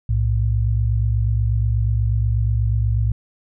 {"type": "tone pair together", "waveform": "sine", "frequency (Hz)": [61.74, 110], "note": ["B1", "A2"], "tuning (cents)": [0, 0], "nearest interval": "minor seventh", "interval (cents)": 1000, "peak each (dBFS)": [-19, -18], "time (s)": [0.09, 3.12], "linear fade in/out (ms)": 5, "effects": []}